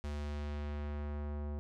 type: tone with low-pass filter sweep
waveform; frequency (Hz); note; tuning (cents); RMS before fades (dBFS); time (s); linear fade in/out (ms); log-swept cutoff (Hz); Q
square; 73.42; D2; 0; -39; 0.04-1.59; 0; 8100 to 830; 0.71
effects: none